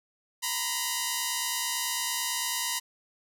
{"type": "tone pair together", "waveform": "5% pulse", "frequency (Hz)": [940, 1009], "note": ["A#5", "B5"], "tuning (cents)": [14, 37], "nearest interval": "minor second", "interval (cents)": 123, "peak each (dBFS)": -19, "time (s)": [0.42, 2.8], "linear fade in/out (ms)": 20, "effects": []}